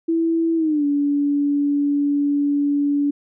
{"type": "tone with pitch glide", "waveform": "sine", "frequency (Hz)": [329.6, 286.9], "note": ["E4", "D4"], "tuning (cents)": [0, -40], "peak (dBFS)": -16, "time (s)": [0.08, 3.11], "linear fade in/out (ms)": 10, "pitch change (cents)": -240, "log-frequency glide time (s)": [0.56, 0.85], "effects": []}